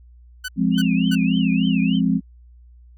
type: tone bursts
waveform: sawtooth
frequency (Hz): 1500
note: F#6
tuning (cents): +23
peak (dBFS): -22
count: 3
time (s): 0.44-1.155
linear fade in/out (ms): 10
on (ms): 45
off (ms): 290
type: chord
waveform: sine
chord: F minor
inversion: none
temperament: equal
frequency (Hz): 174.61 / 207.7 / 261.6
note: F3 / Ab3 / C4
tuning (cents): 0 / 0 / 0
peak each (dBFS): -20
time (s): 0.56-2.21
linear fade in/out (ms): 50
type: tone with vibrato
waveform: sine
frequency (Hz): 2740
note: F7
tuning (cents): -34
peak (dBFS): -29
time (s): 0.71-2.01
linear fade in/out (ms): 50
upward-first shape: triangle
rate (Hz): 3.4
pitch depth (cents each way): 240
effects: added 60 Hz sine -44 dBFS peak until 2.97 s

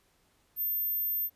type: tone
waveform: sine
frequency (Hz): 13340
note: G#9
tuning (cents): +7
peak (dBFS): -27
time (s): 0.56-1.3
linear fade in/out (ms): 50
effects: pink hiss -69 dBFS RMS until 1.35 s + resampled to 32000 Hz

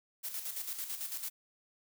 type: noise with tremolo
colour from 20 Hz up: blue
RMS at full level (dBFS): -38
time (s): 0.23-1.3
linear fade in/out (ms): 20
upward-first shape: square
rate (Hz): 9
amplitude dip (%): 55
effects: none

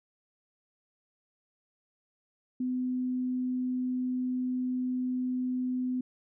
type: tone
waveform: sine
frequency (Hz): 252.9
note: B3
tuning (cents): +41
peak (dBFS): -28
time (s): 2.6-6.01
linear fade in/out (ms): 5
effects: none

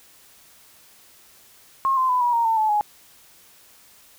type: tone with pitch steps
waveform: sine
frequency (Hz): 1075 / 1037.2 / 1000.7 / 965.5 / 931.5 / 898.8 / 867.1 / 836.6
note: C6 / C6 / B5 / B5 / A#5 / A5 / A5 / G#5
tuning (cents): +47 / -15 / +23 / -39 / -2 / +37 / -26 / +12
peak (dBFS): -17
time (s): 1.85-2.81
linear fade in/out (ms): 0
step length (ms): 120
effects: white hiss -52 dBFS RMS until 4.18 s

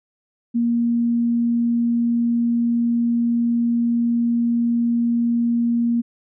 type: tone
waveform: sine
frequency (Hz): 235.4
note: A#3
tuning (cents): +17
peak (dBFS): -16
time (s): 0.54-6.02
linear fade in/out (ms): 20
effects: none

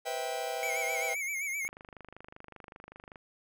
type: chord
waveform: 45% pulse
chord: C major seventh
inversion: third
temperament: just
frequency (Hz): 490.5 / 523.3 / 654.1 / 784.9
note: B4 / C5 / E5 / G5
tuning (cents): -12 / 0 / -14 / +2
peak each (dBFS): -39 / -42 / -38 / -37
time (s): 0.05-1.15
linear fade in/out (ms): 20
type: tone with vibrato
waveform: square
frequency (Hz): 2217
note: C#7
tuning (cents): 0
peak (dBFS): -33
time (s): 0.63-1.68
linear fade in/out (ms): 0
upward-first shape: sine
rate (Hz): 7.7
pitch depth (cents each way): 82
type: click train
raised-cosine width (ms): 0.5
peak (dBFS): -32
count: 39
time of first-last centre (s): 1.65-3.158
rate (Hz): 25.2
effects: none

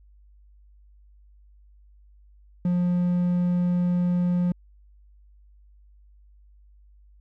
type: tone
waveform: triangle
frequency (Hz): 177.2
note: F3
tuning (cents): +25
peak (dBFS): -18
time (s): 2.65-4.52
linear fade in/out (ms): 2
effects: added 50 Hz sine -51 dBFS peak until 7.2 s

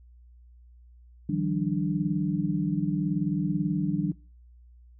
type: tone cluster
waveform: sine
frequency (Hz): 153.8 / 171.9 / 192.6 / 295.5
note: D#3 / F3 / G3 / D4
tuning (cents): -20 / -27 / -30 / +11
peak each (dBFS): -30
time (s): 1.29-4.12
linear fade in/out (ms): 5
effects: noise-tail reverb RT60 0.4 s tail -24 dB re dry + added 60 Hz sine -50 dBFS peak until 4.99 s

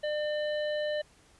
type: harmonic tone with a mistuned harmonic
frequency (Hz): 600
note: D5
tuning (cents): +37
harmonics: 1 / 3 / 5 / 7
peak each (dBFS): -29 / -39 / -43 / -46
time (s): 0.03-1.02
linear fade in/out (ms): 10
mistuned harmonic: 7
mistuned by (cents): -70
effects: pink hiss -61 dBFS RMS until 1.39 s + resampled to 24000 Hz

